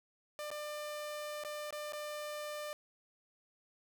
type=tone with dropouts; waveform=sawtooth; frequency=597 Hz; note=D5; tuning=28 cents sharp; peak=-36 dBFS; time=0.39-2.73 s; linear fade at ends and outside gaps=0 ms; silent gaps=0.504-0.514 / 1.437-1.448 / 1.706-1.726 / 1.923-1.933 s; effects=none